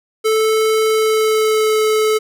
square tone with pitch glide, 438 to 432.7 Hz, A4 to A4, -8 to -29 cents, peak -13 dBFS, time 0.24-2.19 s, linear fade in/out 20 ms, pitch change -21 cents, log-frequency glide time 0.85-1.81 s, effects none

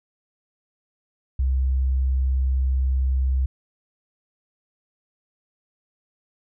sine tone, 65.41 Hz, C2, in tune, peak -18 dBFS, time 1.39-3.46 s, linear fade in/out 5 ms, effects none

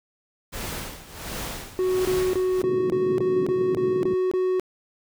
pink noise with tremolo, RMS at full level -31 dBFS, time 0.52-2.63 s, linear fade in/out 20 ms, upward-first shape sine, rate 1.4 Hz, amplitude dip 80%
triangle tone bursts, 370 Hz, F#4, in tune, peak -18 dBFS, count 10, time 1.79-4.597 s, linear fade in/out 0 ms, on 260 ms, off 23 ms
white band-pass noise, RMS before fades -31 dBFS, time 2.63-4.14 s, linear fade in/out 2 ms, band 110 to 410 Hz, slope 48 dB/octave
effects none

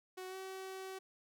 sawtooth tone with pitch glide, 371.5 to 380.2 Hz, F#4 to F#4, +7 to +47 cents, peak -40 dBFS, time 0.17-0.99 s, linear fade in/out 10 ms, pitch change +40 cents, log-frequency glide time 0.28-0.36 s, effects none

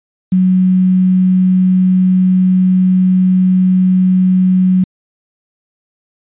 sine tone with quantisation, 185 Hz, F#3, in tune, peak -7 dBFS, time 0.32-4.84 s, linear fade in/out 5 ms, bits 6, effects resampled to 8000 Hz

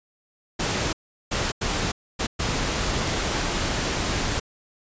pink noise bursts at uneven times, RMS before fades -25 dBFS, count 5, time 0.59-0.93 / 1.31-1.52 / 1.61-1.92 / 2.19-2.27 / 2.39-4.4 s, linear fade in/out 10 ms, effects resampled to 16000 Hz

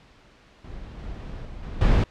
brown noise with level steps, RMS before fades -38 / -35 / -39 / -34 / -17 dBFS, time 0.64-2.04 s, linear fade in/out 5 ms, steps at 0.99 / 1.45 / 1.63 / 1.81 s, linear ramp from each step 2 ms, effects pink hiss -54 dBFS RMS until 2.1 s + low-pass 4000 Hz 12 dB/octave

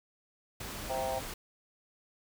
pink noise, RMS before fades -41 dBFS, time 0.6-1.34 s, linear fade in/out 5 ms
sine chord, C dominant seventh, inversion none, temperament equal, 523.3 / 659.3 / 784 / 932.3 Hz, C5 / E5 / G5 / Bb5, 0 / 0 / 0 / 0 cents, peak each -36 / -37 / -36 / -42 dBFS, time 0.89-1.2 s, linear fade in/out 20 ms
effects none

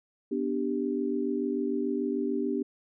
sine chord, G major, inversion first, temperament equal, 246.9 / 293.7 / 392 Hz, B3 / D4 / G4, 0 / 0 / 0 cents, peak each -31 dBFS, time 0.31-2.63 s, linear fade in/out 10 ms, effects none

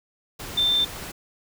sine tone in noise, 3569 Hz, A7, 24 cents sharp, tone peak -18 dBFS, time 0.57-0.85 s, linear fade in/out 10 ms, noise pink, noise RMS -36 dBFS, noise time 0.39-1.12 s, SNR +15 dB, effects none

